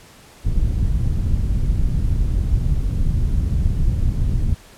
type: low-pass noise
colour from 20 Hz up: pink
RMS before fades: -18 dBFS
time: 0.44-4.55 s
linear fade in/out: 20 ms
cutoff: 110 Hz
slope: 12 dB/octave
effects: pink hiss -46 dBFS RMS until 4.77 s + low-pass 12000 Hz 12 dB/octave